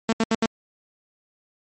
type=tone bursts; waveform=sawtooth; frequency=224.9 Hz; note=A3; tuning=38 cents sharp; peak=-14 dBFS; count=4; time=0.09-0.46 s; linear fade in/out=2 ms; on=37 ms; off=74 ms; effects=MP3 32 kbps